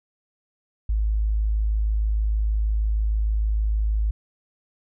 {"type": "tone", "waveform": "sine", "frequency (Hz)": 53.2, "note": "G#1", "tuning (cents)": 42, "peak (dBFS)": -19, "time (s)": [0.89, 4.11], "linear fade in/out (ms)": 5, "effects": []}